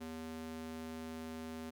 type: tone with high-pass filter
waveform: square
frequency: 80.4 Hz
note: E2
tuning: 43 cents flat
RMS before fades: -45 dBFS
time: 0-1.71 s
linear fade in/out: 20 ms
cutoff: 210 Hz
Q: 1.6
effects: none